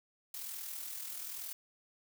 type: noise with amplitude modulation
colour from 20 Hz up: blue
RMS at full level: -41 dBFS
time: 0.34-1.53 s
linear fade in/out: 2 ms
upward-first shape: sine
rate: 41 Hz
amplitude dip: 45%
effects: none